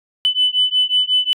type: beating tone pair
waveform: sine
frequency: 2999 / 3004.5 Hz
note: F#7 / F#7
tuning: +23 / +26 cents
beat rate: 5.5 Hz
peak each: -16 dBFS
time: 0.25-1.33 s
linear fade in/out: 0 ms
effects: tanh soft clip ceiling -6 dBFS